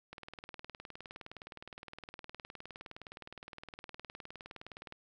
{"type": "click train", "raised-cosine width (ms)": 0.3, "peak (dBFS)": -30, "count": 94, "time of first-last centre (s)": [0.13, 4.924], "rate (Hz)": 19.4, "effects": []}